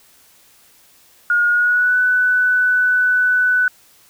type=tone with pitch glide; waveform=sine; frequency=1432 to 1493.7 Hz; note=F6 to F#6; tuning=+43 to +16 cents; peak=-12 dBFS; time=1.3-3.68 s; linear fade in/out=2 ms; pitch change=+73 cents; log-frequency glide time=1.48-1.98 s; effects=white hiss -51 dBFS RMS until 4.09 s